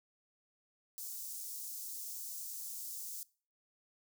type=high-pass noise; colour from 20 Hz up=white; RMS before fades=-44 dBFS; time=0.98-3.23 s; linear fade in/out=0 ms; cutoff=5600 Hz; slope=24 dB/octave; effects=noise-tail reverb RT60 0.4 s tail -22 dB re dry